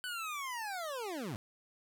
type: linear sweep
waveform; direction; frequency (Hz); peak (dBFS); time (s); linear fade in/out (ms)
25% pulse; down; 1514 to 92.5; -34; 0.04-1.36; 0
effects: 11-bit